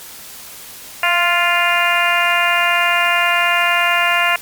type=harmonic tone with a mistuned harmonic; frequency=349.2 Hz; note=F4; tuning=in tune; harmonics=2 / 3 / 4 / 5 / 6 / 7 / 8; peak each=-20 / -20 / -20 / -20 / -20 / -20 / -20 dBFS; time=1.03-4.36 s; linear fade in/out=2 ms; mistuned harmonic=2; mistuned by=-19 cents; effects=white hiss -35 dBFS RMS until 4.41 s + MP3 96 kbps